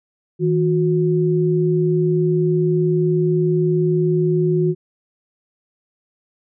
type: tone pair together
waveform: sine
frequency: 159.8 / 363.5 Hz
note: D#3 / F#4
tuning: +47 / -31 cents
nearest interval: octave + major second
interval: 1422 cents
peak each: -17 dBFS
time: 0.39-4.75 s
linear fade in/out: 50 ms
effects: none